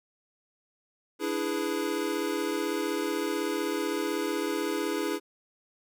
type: chord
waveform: square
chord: E dominant seventh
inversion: third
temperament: equal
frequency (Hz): 293.7 / 329.6 / 415.3 / 493.9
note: D4 / E4 / G#4 / B4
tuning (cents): 0 / 0 / 0 / 0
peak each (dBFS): -35 / -33 / -33 / -38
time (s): 1.19-5.2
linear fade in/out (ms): 50
effects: none